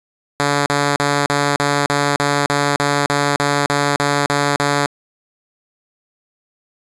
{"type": "tone bursts", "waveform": "5% pulse", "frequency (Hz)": 143.5, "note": "D3", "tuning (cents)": -40, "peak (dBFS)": -3, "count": 15, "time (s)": [0.4, 4.86], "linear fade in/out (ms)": 0, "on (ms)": 260, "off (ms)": 40, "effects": ["resampled to 22050 Hz"]}